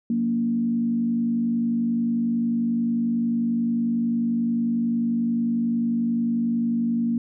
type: tone with frequency modulation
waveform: sine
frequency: 233.1 Hz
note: A#3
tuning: in tune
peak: -20 dBFS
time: 0.1-7.18 s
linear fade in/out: 2 ms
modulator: 51.2 Hz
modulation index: 0.48
effects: none